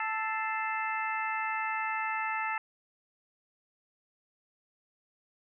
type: harmonic tone with a mistuned harmonic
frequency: 440 Hz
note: A4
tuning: in tune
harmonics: 2 / 3 / 4 / 5 / 6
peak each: -34 / -36 / -37 / -38 / -39 dBFS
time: 0-2.58 s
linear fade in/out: 2 ms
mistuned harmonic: 5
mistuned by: -88 cents
effects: none